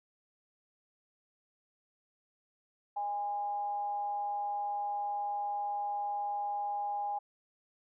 sine tone with frequency modulation, 818 Hz, G#5, 26 cents flat, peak -32 dBFS, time 2.96-7.19 s, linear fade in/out 10 ms, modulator 205 Hz, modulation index 0.24, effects none

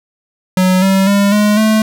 square tone with pitch steps, 185 / 192.63 / 200.6 / 208.9 / 217.5 Hz, F#3 / G3 / G3 / G#3 / A3, 0 / -30 / +40 / +10 / -20 cents, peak -9 dBFS, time 0.57-1.82 s, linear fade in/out 2 ms, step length 250 ms, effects none

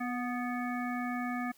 harmonic tone with a mistuned harmonic, 246.9 Hz, B3, in tune, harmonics 1 / 3 / 5 / 7 / 9, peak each -34 / -39 / -41 / -42 / -44 dBFS, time 0-1.52 s, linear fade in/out 10 ms, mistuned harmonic 3, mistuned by -27 cents, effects white hiss -63 dBFS RMS until 1.57 s

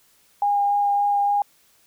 sine tone with vibrato, 812 Hz, G#5, 39 cents flat, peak -17 dBFS, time 0.42-1.42 s, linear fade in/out 2 ms, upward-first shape sine, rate 3.5 Hz, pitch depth 9 cents each way, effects white hiss -59 dBFS RMS until 1.86 s

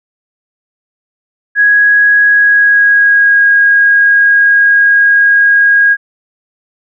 sine tone with pitch glide, 1661.2 to 1637.4 Hz, G#6 to G#6, 0 to -25 cents, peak -4 dBFS, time 1.55-5.97 s, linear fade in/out 50 ms, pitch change -25 cents, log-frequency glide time 2.25-3.47 s, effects none

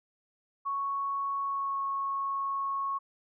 sine tone with pitch glide, 1108.7 to 1099.8 Hz, C#6 to C#6, 0 to -14 cents, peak -29 dBFS, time 0.65-2.99 s, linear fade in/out 20 ms, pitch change -14 cents, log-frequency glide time 1.43-1.8 s, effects none

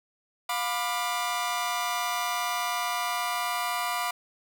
sawtooth chord, B diminished, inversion second, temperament just, 711.2 / 987.8 / 1185.3 Hz, F5 / B5 / D6, +31 / 0 / +16 cents, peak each -28 dBFS, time 0.49-4.11 s, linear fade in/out 5 ms, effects none

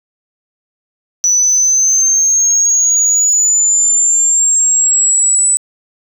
sine linear sweep, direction up, 5920 to 7970 Hz, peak -7 dBFS, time 1.24-5.57 s, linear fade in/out 0 ms, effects tanh soft clip ceiling -4 dBFS + 8-bit

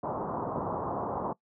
white low-pass noise, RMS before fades -33 dBFS, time 0.03-1.33 s, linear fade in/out 5 ms, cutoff 1100 Hz, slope 48 dB/octave, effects noise-tail reverb RT60 0.1 s tail -22 dB re dry + high-pass 100 Hz 12 dB/octave

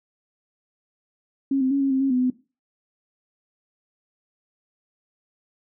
sine tone with pitch steps, 272.8 / 260.6 / 277.9 / 273 / 264.5 / 271.7 / 251.7 / 253.3 Hz, C#4 / C4 / C#4 / C#4 / C4 / C#4 / B3 / B3, -28 / -7 / +4 / -26 / +19 / -35 / +33 / +44 cents, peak -18 dBFS, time 1.51-2.302 s, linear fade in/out 5 ms, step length 99 ms, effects noise-tail reverb RT60 0.3 s tail -17 dB re dry

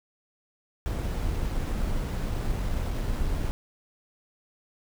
brown noise with sample-and-hold, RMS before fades -28 dBFS, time 0.86-3.51 s, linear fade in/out 0 ms, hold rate 8820 Hz, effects none

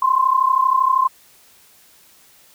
sine tone pair together, 1032 / 1064.7 Hz, C6 / C6, -24 / +30 cents, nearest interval minor second, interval 54 cents, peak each -16 dBFS, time 0.02-1.08 s, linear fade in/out 5 ms, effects white hiss -51 dBFS RMS until 2.54 s

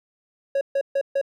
triangle tone bursts, 552 Hz, C#5, 7 cents flat, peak -17 dBFS, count 4, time 0.55-1.214 s, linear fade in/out 5 ms, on 61 ms, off 140 ms, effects none

